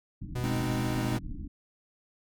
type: low-pass noise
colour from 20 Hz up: pink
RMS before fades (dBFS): -39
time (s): 0.21-1.48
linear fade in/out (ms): 10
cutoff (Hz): 320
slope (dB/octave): 96
type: tone with pitch glide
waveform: 45% pulse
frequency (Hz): 123.47 to 121.63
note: B2 to B2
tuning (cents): 0 to -26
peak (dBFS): -30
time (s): 0.35-1.19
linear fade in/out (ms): 10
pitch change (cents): -26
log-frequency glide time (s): 0.9-1.01
type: chord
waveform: square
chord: Ab major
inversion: none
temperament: equal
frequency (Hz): 207.7 / 261.6 / 311.1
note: Ab3 / C4 / Eb4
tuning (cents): 0 / 0 / 0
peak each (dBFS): -36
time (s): 0.44-1.17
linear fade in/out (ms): 0
effects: none